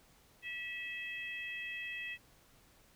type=harmonic tone; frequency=649 Hz; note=E5; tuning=27 cents flat; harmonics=3 / 4 / 5; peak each=-43 / -42 / -50 dBFS; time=0.42-2.18 s; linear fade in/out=50 ms; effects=pink hiss -65 dBFS RMS until 2.95 s